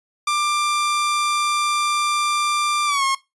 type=tone with pitch glide; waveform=sawtooth; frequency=1186 to 1081.3 Hz; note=D6 to C#6; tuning=+17 to -43 cents; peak=-14 dBFS; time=0.27-3.15 s; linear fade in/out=5 ms; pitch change=-160 cents; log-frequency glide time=2.86-3.04 s; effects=noise-tail reverb RT60 0.2 s tail -18 dB re dry + resampled to 24000 Hz